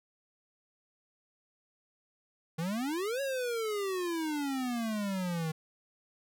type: exponential two-way sweep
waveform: square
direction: up then down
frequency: 155.56 to 560 to 155.56 Hz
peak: -32 dBFS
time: 2.58-5.52 s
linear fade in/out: 10 ms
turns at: 3.21 s
effects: none